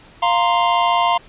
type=chord; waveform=square; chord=F suspended fourth; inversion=none; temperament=equal; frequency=698.5 / 932.3 / 1046.5 Hz; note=F5 / Bb5 / C6; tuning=0 / 0 / 0 cents; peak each=-19 dBFS; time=0.22-1.18 s; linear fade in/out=10 ms; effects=pink hiss -46 dBFS RMS until 1.28 s + resampled to 8000 Hz